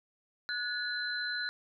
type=tone cluster; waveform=sine; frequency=1464 / 1703 / 4068 Hz; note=F#6 / G#6 / C8; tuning=-19 / +43 / -50 cents; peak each=-35 / -39 / -37 dBFS; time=0.49-1.49 s; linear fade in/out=0 ms; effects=none